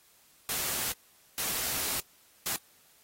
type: noise bursts at uneven times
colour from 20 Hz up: white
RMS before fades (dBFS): -32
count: 3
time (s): 0.49-0.92 / 1.38-2 / 2.46-2.56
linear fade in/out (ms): 0
effects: white hiss -62 dBFS RMS until 3.03 s + AAC 48 kbps